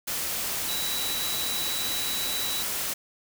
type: tone in noise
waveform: sine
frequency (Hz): 3922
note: B7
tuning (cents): -13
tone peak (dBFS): -31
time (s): 0.68-2.63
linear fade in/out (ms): 10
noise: white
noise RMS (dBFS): -30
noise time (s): 0.07-2.94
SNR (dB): -4
effects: none